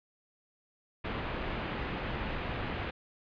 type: low-pass noise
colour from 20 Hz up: pink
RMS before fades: -36 dBFS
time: 1.04-2.91 s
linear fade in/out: 10 ms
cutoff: 3000 Hz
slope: 24 dB/octave
effects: resampled to 11025 Hz